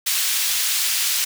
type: high-pass noise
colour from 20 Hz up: pink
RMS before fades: -21 dBFS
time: 0.06-1.25 s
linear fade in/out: 10 ms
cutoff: 3000 Hz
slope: 12 dB/octave
effects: none